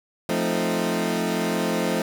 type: chord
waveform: 20% pulse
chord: F dominant seventh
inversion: none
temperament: equal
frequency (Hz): 174.61 / 220 / 261.6 / 311.1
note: F3 / A3 / C4 / Eb4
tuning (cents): 0 / 0 / 0 / 0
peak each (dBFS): -22 / -21 / -25 / -25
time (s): 0.29-2.02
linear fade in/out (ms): 2
effects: none